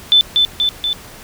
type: tone with echo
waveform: sine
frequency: 3520 Hz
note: A7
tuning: in tune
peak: -6 dBFS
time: 0.12-0.21 s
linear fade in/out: 0 ms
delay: 240 ms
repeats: 3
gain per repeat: -3 dB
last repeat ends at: 0.93 s
effects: pink hiss -37 dBFS RMS until 1.23 s